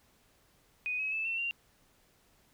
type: tone with pitch steps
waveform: sine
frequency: 2489 / 2556 / 2625 / 2696 / 2768 Hz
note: D#7 / D#7 / E7 / E7 / F7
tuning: 0 / +46 / -8 / +38 / -16 cents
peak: -31 dBFS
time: 0.86-1.51 s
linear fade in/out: 0 ms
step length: 130 ms
effects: pink hiss -67 dBFS RMS until 2.53 s